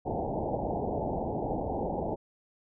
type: low-pass noise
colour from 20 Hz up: white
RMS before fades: -32 dBFS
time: 0.05-2.16 s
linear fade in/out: 20 ms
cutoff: 870 Hz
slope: 96 dB/octave
effects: none